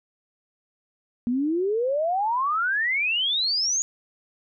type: exponential sweep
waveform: sine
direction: up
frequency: 233.1 to 6810 Hz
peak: -21 dBFS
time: 1.27-3.82 s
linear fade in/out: 0 ms
effects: none